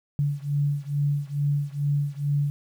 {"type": "beating tone pair", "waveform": "sine", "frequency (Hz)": [143, 145.3], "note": ["D3", "D3"], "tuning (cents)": [-46, -18], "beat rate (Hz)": 2.3, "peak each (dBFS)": [-25, -26], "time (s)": [0.19, 2.5], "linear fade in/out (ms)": 0, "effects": ["9-bit"]}